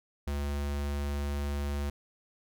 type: tone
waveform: square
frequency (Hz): 71.6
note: D2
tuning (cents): -43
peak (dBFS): -31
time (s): 0.27-1.9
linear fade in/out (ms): 5
effects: none